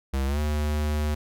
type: tone with pitch glide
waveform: square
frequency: 67.3 to 75.11 Hz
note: C2 to D2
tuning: +49 to +39 cents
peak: -24 dBFS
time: 0.13-1.15 s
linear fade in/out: 10 ms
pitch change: +190 cents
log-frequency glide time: 0.26-0.39 s
effects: none